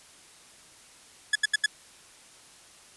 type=tone bursts; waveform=sawtooth; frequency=1700 Hz; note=G#6; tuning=40 cents sharp; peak=-16 dBFS; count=4; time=1.33-1.661 s; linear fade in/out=5 ms; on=25 ms; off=77 ms; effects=white hiss -53 dBFS RMS until 2.96 s + resampled to 24000 Hz